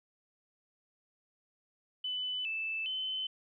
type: tone with pitch steps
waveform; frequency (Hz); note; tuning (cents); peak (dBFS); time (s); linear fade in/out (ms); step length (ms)
sine; 3002 / 2637 / 3051; F#7 / E7 / G7; +24 / 0 / -48; -33; 2.04-3.27; 5; 410
effects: none